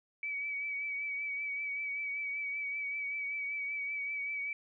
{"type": "tone with vibrato", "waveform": "sine", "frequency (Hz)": 2281, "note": "C#7", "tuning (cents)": 49, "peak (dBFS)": -34, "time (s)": [0.23, 4.53], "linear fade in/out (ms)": 2, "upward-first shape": "triangle", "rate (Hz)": 5.2, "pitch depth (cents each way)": 36, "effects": []}